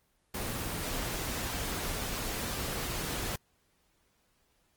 pink noise, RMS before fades -35 dBFS, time 0.34-3.36 s, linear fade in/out 5 ms, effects pink hiss -72 dBFS RMS until 4.76 s + Opus 24 kbps

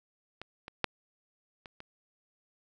clicks, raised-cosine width 0.3 ms, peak -25 / -26 / -10 / -29 / -29 dBFS, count 5, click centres 0.416 / 0.681 / 0.843 / 1.658 / 1.804 s, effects none

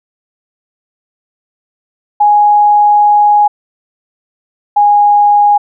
sine tone pair in turn, 830.6 / 824.4 Hz, G#5 / G#5, 0 / -13 cents, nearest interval unison, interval 13 cents, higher first, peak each -4 dBFS, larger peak neither, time 2.2-3.48 / 4.76-5.58 s, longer first, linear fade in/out 10 ms, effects none

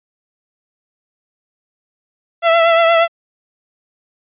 sawtooth tone with vibrato, 667 Hz, E5, 20 cents sharp, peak -5 dBFS, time 2.42-3.08 s, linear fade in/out 50 ms, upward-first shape triangle, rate 8.5 Hz, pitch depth 37 cents each way, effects resampled to 8000 Hz

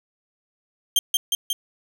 sawtooth tone with echo, 3171 Hz, G7, 19 cents sharp, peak -12 dBFS, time 0.96-0.99 s, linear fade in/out 2 ms, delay 180 ms, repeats 3, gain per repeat -2 dB, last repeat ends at 1.53 s, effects none

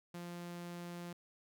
sawtooth tone, 173.9 Hz, F3, 7 cents flat, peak -40 dBFS, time 0.14-1.13 s, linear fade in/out 5 ms, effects none

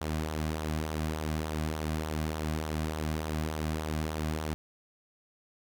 sawtooth tone with flanger, 77.78 Hz, D#2, in tune, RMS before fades -33 dBFS, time 0.01-4.54 s, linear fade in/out 0 ms, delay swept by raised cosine 0.4 to 2.3 ms, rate 3.4 Hz, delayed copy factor -0.5, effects none

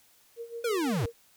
sine tone with tremolo, 466.2 Hz, A#4, in tune, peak -34 dBFS, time 0.36-1.13 s, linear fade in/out 50 ms, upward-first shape sine, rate 6 Hz, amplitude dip 80%
square linear sweep, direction down, 493.9 to 83.6 Hz, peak -27 dBFS, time 0.64-1.06 s, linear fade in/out 5 ms
effects white hiss -62 dBFS RMS until 1.36 s

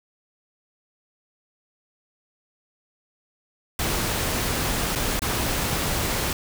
pink noise with dropouts, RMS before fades -25 dBFS, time 3.79-6.33 s, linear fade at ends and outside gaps 2 ms, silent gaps 4.952-4.957 / 5.194-5.219 s, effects none

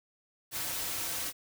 white noise with comb filter, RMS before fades -35 dBFS, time 0.51-1.33 s, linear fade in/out 50 ms, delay 4.9 ms, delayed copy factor -0.5, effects none

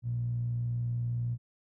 15% pulse tone with band-pass filter, 59.6 Hz, A#1, 39 cents sharp, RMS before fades -32 dBFS, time 0.02-1.38 s, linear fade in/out 50 ms, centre 120 Hz, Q 9.7, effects none

